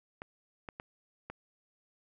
clicks, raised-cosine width 0.5 ms, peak -26 dBFS, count 4, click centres 0.219 / 0.688 / 0.799 / 1.3 s, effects none

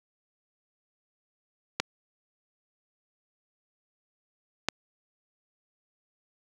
clicks, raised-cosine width 0.2 ms, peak -7 dBFS, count 2, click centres 1.8 / 4.686 s, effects high-pass 100 Hz 12 dB/octave + 8-bit

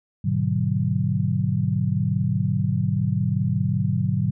sine chord, G# half-diminished seventh, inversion none, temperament just, 103.83 / 124.59 / 149.51 / 186.89 Hz, G#2 / B2 / D3 / F#3, 0 / +16 / +31 / +18 cents, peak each -25 dBFS, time 0.24-4.31 s, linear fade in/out 10 ms, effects none

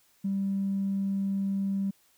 triangle tone with tanh clipping, 196 Hz, G3, in tune, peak -26 dBFS, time 0.24-1.91 s, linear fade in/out 10 ms, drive 4 dB, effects white hiss -65 dBFS RMS until 2.17 s

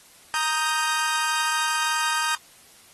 sawtooth chord, Eb major, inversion second, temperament equal, 932.3 / 1244.5 / 1568 Hz, Bb5 / Eb6 / G6, 0 / 0 / 0 cents, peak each -23 dBFS, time 0.34-2.35 s, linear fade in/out 0 ms, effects white hiss -52 dBFS RMS until 2.93 s + AAC 32 kbps

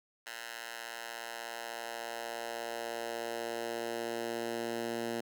10% pulse tone with high-pass filter sweep, 116.54 Hz, A#2, in tune, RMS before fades -39 dBFS, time 0.26-5.21 s, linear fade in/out 10 ms, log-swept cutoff 1400 to 240 Hz, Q 1.1, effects none

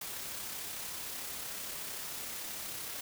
white noise with amplitude modulation, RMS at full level -40 dBFS, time 0.01-3.01 s, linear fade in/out 5 ms, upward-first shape sine, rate 33.3 Hz, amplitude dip 25%, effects none

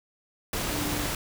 sine tone in noise, 295 Hz, D4, 8 cents sharp, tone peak -33 dBFS, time 0.71-1.06 s, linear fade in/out 2 ms, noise pink, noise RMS -30 dBFS, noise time 0.53-1.15 s, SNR -6 dB, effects none

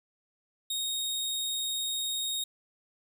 sawtooth tone, 3731 Hz, A#7, 1 cent sharp, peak -27 dBFS, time 0.7-2.44 s, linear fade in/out 5 ms, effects none

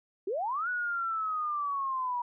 sine linear two-way sweep, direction up then down, 349.2 to 1480 to 957 Hz, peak -29 dBFS, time 0.27-2.22 s, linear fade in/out 5 ms, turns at 0.69 s, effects none

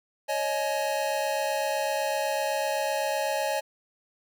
square chord, C# suspended second, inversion none, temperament equal with one note detuned, 554.4 / 622.3 / 845.1 Hz, C#5 / D#5 / G#5, 0 / 0 / +30 cents, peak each -31 dBFS, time 0.28-3.61 s, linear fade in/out 20 ms, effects none

